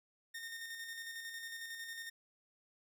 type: tone with tremolo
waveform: sawtooth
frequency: 1832 Hz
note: A#6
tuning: 31 cents flat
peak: -39 dBFS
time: 0.34-2.1 s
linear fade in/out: 10 ms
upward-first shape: square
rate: 11 Hz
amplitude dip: 35%
effects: none

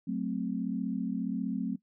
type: chord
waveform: sine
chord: F# diminished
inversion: none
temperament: equal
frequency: 185 / 220 / 261.6 Hz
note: F#3 / A3 / C4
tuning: 0 / 0 / 0 cents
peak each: -34 dBFS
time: 0.07-1.76 s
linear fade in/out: 10 ms
effects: noise-tail reverb RT60 0.1 s tail -19 dB re dry

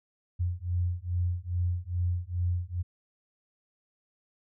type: beating tone pair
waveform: sine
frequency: 87.31 / 89.71 Hz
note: F2 / F2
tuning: 0 / +47 cents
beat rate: 2.4 Hz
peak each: -30 dBFS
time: 0.39-2.83 s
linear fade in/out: 20 ms
effects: none

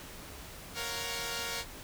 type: chord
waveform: 5% pulse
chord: Gb major seventh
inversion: first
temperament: equal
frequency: 466.2 / 554.4 / 698.5 / 740 Hz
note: Bb4 / Db5 / F5 / Gb5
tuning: 0 / 0 / 0 / 0 cents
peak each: -26 / -29 / -32 / -32 dBFS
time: 0.74-1.65 s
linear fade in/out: 50 ms
effects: pink hiss -47 dBFS RMS until 1.83 s

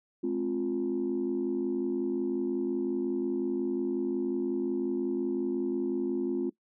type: tone cluster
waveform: sine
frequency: 214 / 264.8 / 350.4 Hz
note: A3 / C4 / F4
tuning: -48 / +21 / +6 cents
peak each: -35 / -31 / -29 dBFS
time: 0.23-6.5 s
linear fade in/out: 10 ms
effects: noise-tail reverb RT60 0.1 s tail -20 dB re dry + tanh soft clip ceiling -21 dBFS

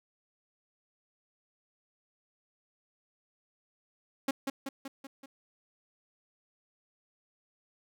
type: tone with echo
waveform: sawtooth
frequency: 272.4 Hz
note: C#4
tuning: 30 cents flat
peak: -23 dBFS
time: 4.28-4.31 s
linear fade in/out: 5 ms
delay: 190 ms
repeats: 5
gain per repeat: -4 dB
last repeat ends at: 5.26 s
effects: none

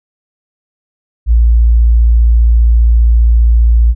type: tone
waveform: sine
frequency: 57.5 Hz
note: A#1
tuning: 23 cents flat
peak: -4 dBFS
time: 1.26-3.95 s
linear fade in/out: 50 ms
effects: none

